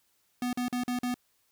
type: tone bursts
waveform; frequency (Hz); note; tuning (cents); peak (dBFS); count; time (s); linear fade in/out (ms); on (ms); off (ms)
square; 246.8; B3; -1; -29; 5; 0.42-1.142; 2; 110; 43
effects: white hiss -71 dBFS RMS until 1.51 s